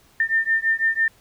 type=beating tone pair; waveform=sine; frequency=1800 / 1806 Hz; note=A6 / A6; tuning=+39 / +45 cents; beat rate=6 Hz; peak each=-21 dBFS; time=0.2-1.08 s; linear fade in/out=2 ms; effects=pink hiss -56 dBFS RMS until 1.2 s